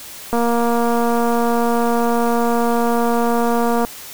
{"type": "click train", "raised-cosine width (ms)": 1, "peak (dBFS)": -6, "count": 828, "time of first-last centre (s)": [0.33, 3.849], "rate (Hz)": 235, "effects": ["white hiss -35 dBFS RMS until 4.13 s"]}